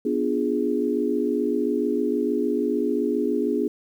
sine chord, B diminished seventh, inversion none, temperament equal, 246.9 / 293.7 / 349.2 / 415.3 Hz, B3 / D4 / F4 / Ab4, 0 / 0 / 0 / 0 cents, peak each -26 / -26 / -28 / -25 dBFS, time 0.05-3.68 s, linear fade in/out 5 ms, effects 9-bit

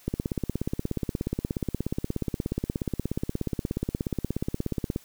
click train, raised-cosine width 3 ms, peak -14 dBFS, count 83, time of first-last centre 0.08-4.961 s, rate 16.8 Hz, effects white hiss -55 dBFS RMS until 5.04 s

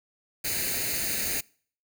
white noise with comb filter, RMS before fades -29 dBFS, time 0.44-1.41 s, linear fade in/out 10 ms, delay 0.45 ms, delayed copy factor +0.75, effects noise-tail reverb RT60 0.5 s tail -25 dB re dry

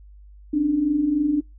sine tone pair together, 273.9 / 297.3 Hz, C#4 / D4, -21 / +21 cents, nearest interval minor second, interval 142 cents, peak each -26 / -18 dBFS, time 0.53-1.41 s, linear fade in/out 10 ms, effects noise-tail reverb RT60 0.2 s tail -25 dB re dry + added 50 Hz sine -43 dBFS peak until 1.58 s

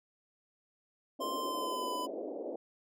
white band-pass noise, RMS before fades -40 dBFS, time 1.19-2.56 s, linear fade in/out 5 ms, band 260 to 640 Hz, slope 48 dB/octave
square tone with pitch glide, 1046.5 to 1001.6 Hz, C6 to B5, 0 to +24 cents, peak -36 dBFS, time 1.2-2.07 s, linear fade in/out 20 ms, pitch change -76 cents, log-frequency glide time 1.35-1.91 s
effects none

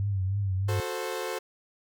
sine tone with vibrato, 97.4 Hz, G2, 11 cents flat, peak -25 dBFS, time 0-0.8 s, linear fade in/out 0 ms, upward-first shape triangle, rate 3.2 Hz, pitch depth 89 cents each way
sawtooth chord, F# diminished, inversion none, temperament equal with one note detuned, 366 / 440 / 523.3 Hz, F#4 / A4 / C5, -19 / 0 / 0 cents, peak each -32 / -31 / -31 dBFS, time 0.68-1.39 s, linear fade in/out 10 ms
effects none

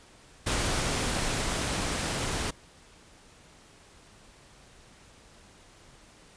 pink noise with level ramp, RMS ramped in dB -28 to -31 dBFS, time 0.46-2.51 s, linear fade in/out 10 ms, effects pink hiss -55 dBFS RMS until 6.36 s + resampled to 22050 Hz

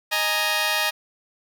10% pulse chord, D# suspended fourth, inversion none, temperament just, 622.3 / 829.7 / 933.4 Hz, D#5 / G#5 / A#5, 0 / -2 / +2 cents, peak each -18 dBFS, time 0.11-0.91 s, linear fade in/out 20 ms, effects none

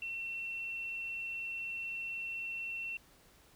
sine tone, 2708 Hz, E7, 46 cents sharp, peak -37 dBFS, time 0.02-2.97 s, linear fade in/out 2 ms, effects pink hiss -63 dBFS RMS until 3.55 s

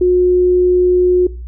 sine tone, 361.1 Hz, F#4, 42 cents flat, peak -8 dBFS, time 0.01-1.27 s, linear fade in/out 5 ms, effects noise-tail reverb RT60 0.3 s tail -19 dB re dry + added 60 Hz sine -25 dBFS peak until 1.47 s

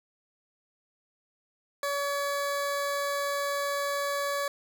20% pulse tone, 567 Hz, C#5, 39 cents sharp, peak -23 dBFS, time 1.83-4.48 s, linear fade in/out 2 ms, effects none

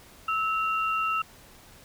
sine tone pair together, 1306 / 2759 Hz, E6 / F7, -17 / -22 cents, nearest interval octave + minor second, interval 1295 cents, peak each -25 / -31 dBFS, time 0.28-1.22 s, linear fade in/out 5 ms, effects pink hiss -52 dBFS RMS until 1.84 s

